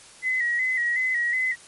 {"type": "tone with vibrato", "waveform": "sine", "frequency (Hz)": 1967, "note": "B6", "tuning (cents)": -7, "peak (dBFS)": -21, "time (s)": [0.22, 1.56], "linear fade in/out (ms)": 50, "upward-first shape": "square", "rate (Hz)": 2.7, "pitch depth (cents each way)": 55, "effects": ["white hiss -48 dBFS RMS until 1.67 s", "MP3 48 kbps"]}